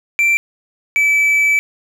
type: tone pair in turn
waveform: triangle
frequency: 2349 / 2306 Hz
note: D7 / D7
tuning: 0 / -32 cents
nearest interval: unison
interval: 32 cents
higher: first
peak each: -9 dBFS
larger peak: neither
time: 0.19-0.37 / 0.96-1.59 s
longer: second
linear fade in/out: 0 ms
effects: none